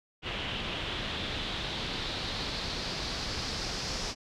pink noise with low-pass filter sweep, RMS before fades -35 dBFS, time 0.22-4.15 s, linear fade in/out 50 ms, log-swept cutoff 3000 to 5400 Hz, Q 3.4, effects none

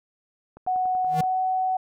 click train, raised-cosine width 1 ms, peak -30 dBFS, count 8, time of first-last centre 0.57-1.237 s, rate 10.5 Hz
sine tone with pitch glide, 740 to 748.6 Hz, F#5 to F#5, 0 to +20 cents, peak -21 dBFS, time 0.67-1.77 s, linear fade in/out 5 ms, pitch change +20 cents, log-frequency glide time 1.06-1.4 s
square tone with exponential growth, 158.8 Hz, D#3, 36 cents sharp, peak -21 dBFS, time 1.05-1.21 s, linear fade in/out 5 ms, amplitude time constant 34 ms
effects none

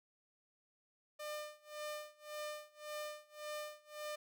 sawtooth tone with tremolo, 601 Hz, D5, 40 cents sharp, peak -37 dBFS, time 1.19-4.16 s, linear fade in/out 10 ms, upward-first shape sine, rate 1.8 Hz, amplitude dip 95%, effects none

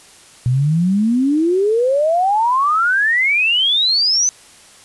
sine exponential sweep, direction up, 120 to 6200 Hz, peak -12 dBFS, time 0.46-4.29 s, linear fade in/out 0 ms, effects white hiss -44 dBFS RMS until 4.84 s + resampled to 24000 Hz

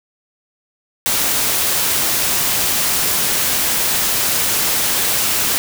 white noise, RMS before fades -17 dBFS, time 1.06-5.58 s, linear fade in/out 0 ms, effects none

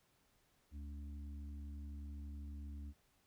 harmonic tone, 71.9 Hz, D2, 36 cents flat, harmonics 1 / 3 / 4, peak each -45 / -57 / -59 dBFS, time 0.71-2.94 s, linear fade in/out 50 ms, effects pink hiss -75 dBFS RMS until 3.26 s

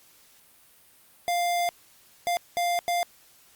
square tone bursts at uneven times, 698.5 Hz, F5, in tune, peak -24 dBFS, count 4, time 1.28-1.69 / 2.27-2.37 / 2.57-2.79 / 2.88-3.03 s, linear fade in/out 0 ms, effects white hiss -57 dBFS RMS until 3.55 s + Opus 48 kbps

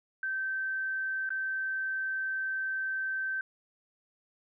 sine tone with dropouts, 1550 Hz, G6, 20 cents flat, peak -30 dBFS, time 0.23-3.41 s, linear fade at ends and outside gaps 2 ms, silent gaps 1.292-1.304 s, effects none

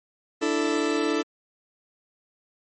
40% pulse chord, D suspended second, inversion none, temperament just, 293.7 / 330.4 / 440.5 Hz, D4 / E4 / A4, 0 / +4 / +2 cents, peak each -26 dBFS, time 0.41-1.23 s, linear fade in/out 20 ms, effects MP3 32 kbps

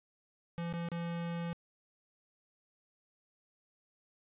square tone with dropouts, 170 Hz, F3, 46 cents flat, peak -36 dBFS, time 0.58-1.53 s, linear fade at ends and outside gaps 0 ms, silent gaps 0.727-0.737 / 0.887-0.917 s, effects resampled to 8000 Hz + 13-bit

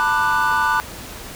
triangle chord, B minor seventh, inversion third, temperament just, 889 / 987.8 / 1185.3 / 1481.6 Hz, A5 / B5 / D6 / F#6, +18 / 0 / +16 / +2 cents, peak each -20 / -20 / -20 / -18 dBFS, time 0-0.8 s, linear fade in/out 0 ms, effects pink hiss -35 dBFS RMS until 1.35 s

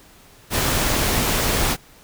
pink noise, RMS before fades -20 dBFS, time 0.5-1.77 s, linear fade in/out 50 ms, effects pink hiss -49 dBFS RMS until 2.03 s

